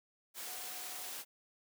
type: tone in noise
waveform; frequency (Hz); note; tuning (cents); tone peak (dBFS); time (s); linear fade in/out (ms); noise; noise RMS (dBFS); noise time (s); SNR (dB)
sine; 737; F#5; -7; -55; 0.44-1.12; 50; white; -44; 0.34-1.25; -14
effects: high-pass 300 Hz 12 dB/octave